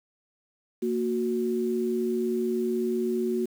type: tone pair together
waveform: sine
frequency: 231.4 / 367.3 Hz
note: A#3 / F#4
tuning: -13 / -13 cents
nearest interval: minor sixth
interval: 800 cents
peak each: -28 / -26 dBFS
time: 0.82-3.46 s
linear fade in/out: 10 ms
effects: 8-bit